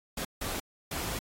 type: noise bursts at uneven times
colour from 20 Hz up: pink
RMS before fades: -35 dBFS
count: 3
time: 0.17-0.25 / 0.41-0.6 / 0.91-1.19 s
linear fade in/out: 5 ms
effects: AAC 48 kbps